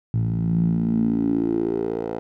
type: tone with band-pass filter sweep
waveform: 10% pulse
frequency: 56.3 Hz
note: A1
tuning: 40 cents sharp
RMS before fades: -22 dBFS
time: 0.14-2.19 s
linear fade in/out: 0 ms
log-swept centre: 120 to 540 Hz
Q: 5.5
effects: none